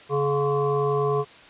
harmonic tone with a mistuned harmonic, 141.5 Hz, C#3, 36 cents sharp, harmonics 1 / 3 / 5 / 7 / 8, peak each -27 / -22 / -32 / -30 / -31 dBFS, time 0.09-1.25 s, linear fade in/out 50 ms, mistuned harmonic 7, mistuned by +87 cents, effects white hiss -47 dBFS RMS until 1.49 s + resampled to 8000 Hz

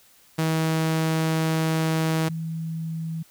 sawtooth / sine tone pair in turn, 160.2 / 162.25 Hz, E3 / E3, -49 / -27 cents, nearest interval unison, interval 22 cents, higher second, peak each -17 / -27 dBFS, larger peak first, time 0.38-2.29 / 2.29-3.23 s, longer first, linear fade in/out 10 ms, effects white hiss -56 dBFS RMS until 3.3 s

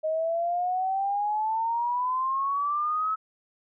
sine exponential sweep, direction up, 622.3 to 1300 Hz, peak -24 dBFS, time 0.03-3.16 s, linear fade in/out 20 ms, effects none

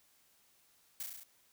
blue noise with echo, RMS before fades -40 dBFS, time 1-1.03 s, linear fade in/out 2 ms, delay 34 ms, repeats 6, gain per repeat -2 dB, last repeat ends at 1.234 s, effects white hiss -69 dBFS RMS until 1.52 s

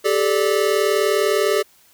square chord, G suspended second, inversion none, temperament equal with one note detuned, 392 / 431.9 / 587.3 Hz, G4 / A4 / D5, 0 / -32 / 0 cents, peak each -21 / -20 / -23 dBFS, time 0.04-1.63 s, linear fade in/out 20 ms, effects white hiss -54 dBFS RMS until 1.93 s

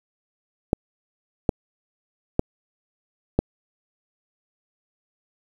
clicks, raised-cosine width 2 ms, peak -4 dBFS, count 4, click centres 0.731 / 1.492 / 2.394 / 3.39 s, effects 7-bit

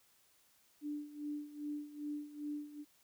sine tone with tremolo, 295.1 Hz, D4, 8 cents sharp, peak -37 dBFS, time 0.81-2.85 s, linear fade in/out 50 ms, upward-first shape sine, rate 2.5 Hz, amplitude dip 80%, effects white hiss -70 dBFS RMS until 3.03 s

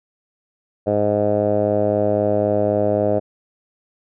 10% pulse tone with low-pass filter, 103.83 Hz, G#2, in tune, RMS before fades -18 dBFS, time 0.86-3.2 s, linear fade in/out 20 ms, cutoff 610 Hz, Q 4.2, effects none

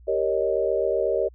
sine chord, Eb dominant seventh, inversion first, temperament equal, 392 / 466.2 / 554.4 / 622.3 Hz, G4 / Bb4 / Db5 / Eb5, 0 / 0 / 0 / 0 cents, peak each -26 dBFS, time 0.07-1.29 s, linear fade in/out 20 ms, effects added 60 Hz sine -46 dBFS peak until 1.34 s

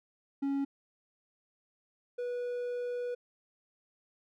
triangle tone pair in turn, 277.2 / 488.5 Hz, C#4 / B4, 0 / -19 cents, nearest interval minor seventh, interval 981 cents, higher second, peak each -27 / -31 dBFS, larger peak first, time 0.42-0.65 / 2.18-3.15 s, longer second, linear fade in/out 10 ms, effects none

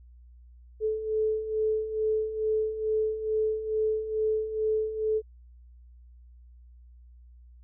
sine beating tone pair, 432.8 / 435.1 Hz, A4 / A4, -29 / -19 cents, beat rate 2.3 Hz, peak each -32 / -26 dBFS, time 0.8-5.22 s, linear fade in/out 50 ms, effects added 60 Hz sine -49 dBFS peak until 7.63 s

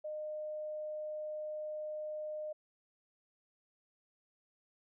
sine tone, 611 Hz, D#5, 32 cents flat, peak -38 dBFS, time 0.04-2.53 s, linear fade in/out 10 ms, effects none

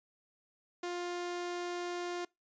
sawtooth tone, 352 Hz, F4, 14 cents sharp, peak -32 dBFS, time 0.83-2.25 s, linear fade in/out 5 ms, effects noise-tail reverb RT60 0.2 s tail -24 dB re dry + resampled to 16000 Hz

